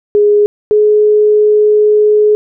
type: tone pair in turn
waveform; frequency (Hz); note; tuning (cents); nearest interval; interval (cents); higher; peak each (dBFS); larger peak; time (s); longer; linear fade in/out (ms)
sine; 414.8 / 422.3; G#4 / G#4; -2 / +29; unison; 31; second; -5; neither; 0.15-0.46 / 0.71-2.35; second; 0
effects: none